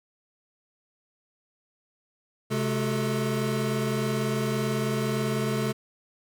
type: tone cluster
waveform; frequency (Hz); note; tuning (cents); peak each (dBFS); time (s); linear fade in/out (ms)
square; 131.6 / 213.3 / 368.6 / 438.3; C3 / G#3 / F#4 / A4; +10 / +46 / -7 / -7; -30 / -30 / -36 / -32; 2.5-5.73; 20
effects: none